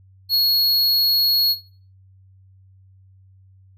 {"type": "tone", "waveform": "square", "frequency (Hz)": 4327, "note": "C#8", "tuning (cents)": -43, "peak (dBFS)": -15, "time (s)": [0.29, 1.56], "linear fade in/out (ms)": 50, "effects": ["noise-tail reverb RT60 0.4 s tail -17 dB re dry", "added 95 Hz sine -48 dBFS peak until 3.77 s"]}